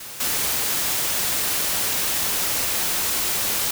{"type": "noise with level steps", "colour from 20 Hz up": "white", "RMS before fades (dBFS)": [-36, -23], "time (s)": [0, 3.71], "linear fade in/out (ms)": 5, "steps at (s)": 0.2, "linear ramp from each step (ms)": 5, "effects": []}